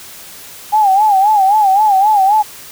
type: tone with vibrato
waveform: sine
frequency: 812 Hz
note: G#5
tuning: 39 cents flat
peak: -7 dBFS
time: 0.72-2.43 s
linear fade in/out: 20 ms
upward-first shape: sine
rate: 3.8 Hz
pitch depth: 120 cents each way
effects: white hiss -34 dBFS RMS until 2.71 s